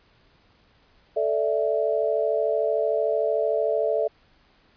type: chord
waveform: sine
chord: A suspended fourth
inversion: none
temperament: just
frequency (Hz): 440 / 586.7 / 660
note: A4 / D5 / E5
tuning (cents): 0 / -2 / +2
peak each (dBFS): -25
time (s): 1.16-4.08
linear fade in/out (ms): 10
effects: pink hiss -60 dBFS RMS until 4.76 s + resampled to 11025 Hz